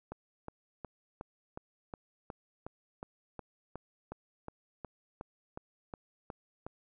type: click train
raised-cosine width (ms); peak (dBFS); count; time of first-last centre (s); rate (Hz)
1; -27; 19; 0.12-6.665; 2.75
effects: none